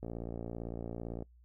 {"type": "click train", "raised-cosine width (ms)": 2, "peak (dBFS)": -27, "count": 70, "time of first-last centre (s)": [0.03, 1.224], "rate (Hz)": 57.8, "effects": ["noise-tail reverb RT60 0.1 s tail -23 dB re dry", "added 60 Hz sine -58 dBFS peak until 1.44 s"]}